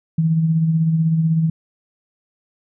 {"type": "tone with tremolo", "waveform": "sine", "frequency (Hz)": 161.6, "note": "E3", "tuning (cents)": -34, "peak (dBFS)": -12, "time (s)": [0.18, 1.5], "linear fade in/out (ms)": 5, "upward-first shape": "sine", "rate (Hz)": 16, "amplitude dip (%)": 40, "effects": []}